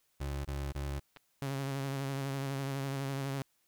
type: tone bursts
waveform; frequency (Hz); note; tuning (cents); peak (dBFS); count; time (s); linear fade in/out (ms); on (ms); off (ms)
30% pulse; 69.8; C#2; +13; -32; 3; 0.2-0.998; 10; 250; 24
type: clicks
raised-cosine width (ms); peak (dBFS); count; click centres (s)
0.3; -34; 2; 1.163 / 1.17
type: tone with vibrato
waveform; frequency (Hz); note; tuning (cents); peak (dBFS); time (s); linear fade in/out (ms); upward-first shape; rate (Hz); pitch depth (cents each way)
sawtooth; 136.9; C#3; -21; -30; 1.42-3.42; 0; sine; 12; 34
effects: white hiss -74 dBFS RMS until 3.67 s